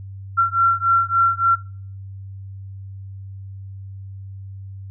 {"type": "beating tone pair", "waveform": "sine", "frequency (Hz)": [1362, 1365.5], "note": ["F6", "F6"], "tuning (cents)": [-44, -39], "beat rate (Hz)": 3.5, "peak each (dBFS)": -17, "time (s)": [0.37, 1.56], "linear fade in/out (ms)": 20, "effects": ["noise-tail reverb RT60 0.5 s tail -25 dB re dry", "added 97 Hz sine -32 dBFS peak until 4.9 s"]}